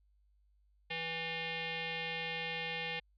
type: tone with frequency modulation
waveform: sine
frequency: 164.81 Hz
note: E3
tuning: in tune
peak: -36 dBFS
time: 0.9-3 s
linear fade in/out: 10 ms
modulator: 656 Hz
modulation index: 4.9
effects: added 50 Hz sine -67 dBFS peak until 3.17 s